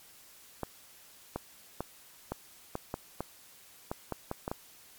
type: clicks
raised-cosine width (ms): 1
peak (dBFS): -19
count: 12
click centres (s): 0.633 / 1.36 / 1.806 / 2.32 / 2.754 / 2.941 / 3.206 / 3.915 / 4.123 / 4.314 / 4.479 / 4.515
effects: white hiss -56 dBFS RMS until 4.98 s + MP3 96 kbps